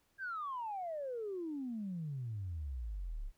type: exponential sweep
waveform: sine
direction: down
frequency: 1628 to 31.48 Hz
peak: -37 dBFS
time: 0.18-3.32 s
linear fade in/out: 50 ms
effects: tanh soft clip ceiling -33 dBFS + pink hiss -75 dBFS RMS until 3.37 s